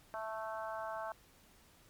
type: harmonic tone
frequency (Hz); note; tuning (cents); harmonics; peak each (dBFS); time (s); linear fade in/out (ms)
220; A3; 0; 3 / 4 / 5 / 6 / 7; -42 / -44 / -46 / -48 / -49; 0.14-1.12; 0
effects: pink hiss -64 dBFS RMS until 1.89 s + MP3 96 kbps